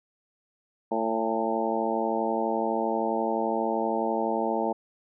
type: harmonic tone with a mistuned harmonic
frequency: 112.2 Hz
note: A2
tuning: 34 cents sharp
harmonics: 2 / 3 / 4 / 5 / 6 / 7 / 8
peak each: -32 / -32 / -32 / -32 / -32 / -32 / -32 dBFS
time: 0.91-4.73 s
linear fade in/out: 10 ms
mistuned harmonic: 7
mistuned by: +46 cents
effects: none